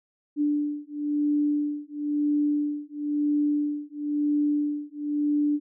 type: beating tone pair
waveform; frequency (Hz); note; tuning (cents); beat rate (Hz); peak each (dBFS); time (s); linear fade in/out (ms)
sine; 293.7 / 294.69; D4 / D4; 0 / +6; 0.99; -26; 0.36-5.6; 50
effects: none